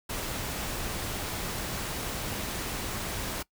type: noise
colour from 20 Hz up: pink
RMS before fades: -34 dBFS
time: 0.09-3.43 s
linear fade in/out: 10 ms
effects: noise-tail reverb RT60 0.1 s tail -21 dB re dry